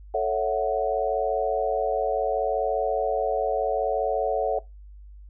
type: chord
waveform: sine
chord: F# minor seventh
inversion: first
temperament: equal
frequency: 440 / 554.4 / 659.3 / 740 Hz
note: A4 / C#5 / E5 / F#5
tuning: 0 / 0 / 0 / 0 cents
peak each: -27 dBFS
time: 0.14-4.59 s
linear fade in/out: 5 ms
effects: noise-tail reverb RT60 0.2 s tail -20 dB re dry + added 50 Hz sine -42 dBFS peak until 5.29 s